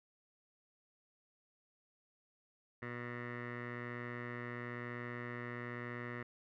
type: tone with low-pass filter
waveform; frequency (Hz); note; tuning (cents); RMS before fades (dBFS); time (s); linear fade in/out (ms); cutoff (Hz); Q
15% pulse; 121; B2; -35; -44; 2.82-6.23; 5; 1800; 6.5
effects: none